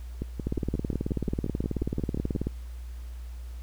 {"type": "two click trains", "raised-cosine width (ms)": 3, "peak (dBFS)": [-18, -15], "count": [13, 38], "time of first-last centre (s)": [[0.22, 2.351], [0.47, 2.47]], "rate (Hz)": [5.63, 18.5], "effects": ["added 60 Hz sine -36 dBFS peak until 3.62 s", "pink hiss -57 dBFS RMS until 3.62 s"]}